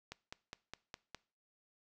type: click train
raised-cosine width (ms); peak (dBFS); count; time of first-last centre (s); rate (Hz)
0.2; -27; 6; 0.12-1.147; 4.87
effects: noise-tail reverb RT60 0.4 s tail -21 dB re dry